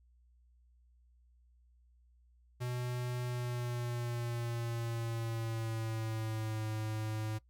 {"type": "tone with pitch glide", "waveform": "square", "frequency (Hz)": [123.47, 108.74], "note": ["B2", "A2"], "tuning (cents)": [0, -20], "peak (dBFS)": -36, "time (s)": [2.6, 7.39], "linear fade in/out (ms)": 20, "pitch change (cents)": -220, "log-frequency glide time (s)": [3.24, 6.66], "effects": ["noise-tail reverb RT60 0.1 s tail -20 dB re dry", "added 60 Hz sine -63 dBFS peak until 7.49 s"]}